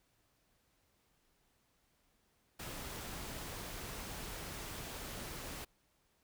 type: noise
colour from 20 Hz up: pink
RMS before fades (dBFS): -45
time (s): 2.59-5.65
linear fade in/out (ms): 10
effects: pink hiss -75 dBFS RMS until 6.23 s